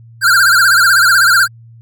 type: tone with vibrato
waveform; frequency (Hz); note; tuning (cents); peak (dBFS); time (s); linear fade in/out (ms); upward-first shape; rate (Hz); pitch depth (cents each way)
square; 1480; F#6; 0; -7; 0.21-1.48; 50; sine; 16; 140
effects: added 115 Hz sine -36 dBFS peak until 1.81 s